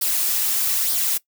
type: noise with flanger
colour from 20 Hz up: blue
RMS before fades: -21 dBFS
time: 0.01-1.18 s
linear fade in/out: 10 ms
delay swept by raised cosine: 0.21 to 4.11 ms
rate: 1.1 Hz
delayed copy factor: +0.5
effects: noise-tail reverb RT60 0.1 s tail -20 dB re dry